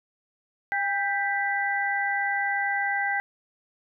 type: tone cluster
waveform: sine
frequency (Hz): 803 / 1573 / 1976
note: G5 / G6 / B6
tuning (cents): +41 / +6 / 0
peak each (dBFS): -28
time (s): 0.72-3.2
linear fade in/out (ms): 0
effects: none